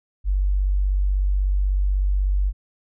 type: tone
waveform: sine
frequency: 48.13 Hz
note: G1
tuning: 31 cents flat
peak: -17 dBFS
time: 0.24-2.53 s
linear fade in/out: 50 ms
effects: none